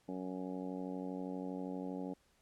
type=harmonic tone; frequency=92.5 Hz; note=F#2; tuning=in tune; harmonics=2 / 3 / 4 / 5 / 6 / 7 / 8 / 9; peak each=-44 / -42 / -51 / -48 / -50 / -56 / -56 / -53 dBFS; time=0.08-2.14 s; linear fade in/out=10 ms; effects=pink hiss -72 dBFS RMS until 2.41 s + low-pass 11000 Hz 12 dB/octave